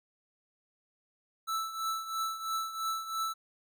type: tone with tremolo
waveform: square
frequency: 1318.5 Hz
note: E6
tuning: in tune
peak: -30 dBFS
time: 1.47-3.34 s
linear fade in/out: 20 ms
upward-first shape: triangle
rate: 3 Hz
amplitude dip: 75%
effects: none